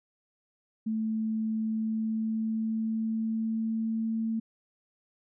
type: tone with pitch glide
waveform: sine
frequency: 220 to 224 Hz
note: A3 to A3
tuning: 0 to +31 cents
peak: -27 dBFS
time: 0.86-4.4 s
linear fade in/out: 10 ms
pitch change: +31 cents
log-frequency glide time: 1.58-4.2 s
effects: none